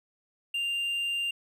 triangle tone, 2791 Hz, F7, 2 cents flat, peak -26 dBFS, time 0.54-1.31 s, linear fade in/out 5 ms, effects none

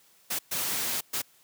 white noise bursts at uneven times, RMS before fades -30 dBFS, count 3, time 0.3-0.39 / 0.51-1.01 / 1.13-1.22 s, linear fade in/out 10 ms, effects white hiss -61 dBFS RMS until 1.43 s + high-pass 100 Hz 12 dB/octave

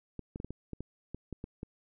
clicks, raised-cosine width 3 ms, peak -26 dBFS, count 11, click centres 0.193 / 0.359 / 0.401 / 0.446 / 0.506 / 0.733 / 0.806 / 1.146 / 1.327 / 1.441 / 1.631 s, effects none

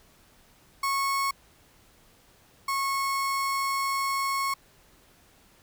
35% pulse tone pair in turn, 1100 / 1095.2 Hz, C#6 / C#6, -14 / -21 cents, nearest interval unison, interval 7 cents, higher first, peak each -23 / -24 dBFS, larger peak first, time 0.83-1.31 / 2.68-4.54 s, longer second, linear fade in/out 5 ms, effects pink hiss -59 dBFS RMS until 5.62 s

